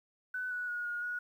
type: tone with pitch steps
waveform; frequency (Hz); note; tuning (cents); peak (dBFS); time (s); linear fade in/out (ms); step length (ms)
sine; 1501 / 1473 / 1447 / 1435 / 1456; F#6 / F#6 / F#6 / F6 / F#6; +24 / -8 / -39 / +47 / -28; -34; 0.34-1.19; 5; 170
effects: 11-bit